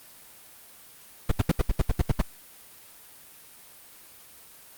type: noise bursts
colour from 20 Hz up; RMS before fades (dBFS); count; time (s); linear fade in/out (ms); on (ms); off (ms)
brown; -19; 10; 1.29-2.216; 5; 26; 74
effects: white hiss -50 dBFS RMS until 4.77 s + Opus 32 kbps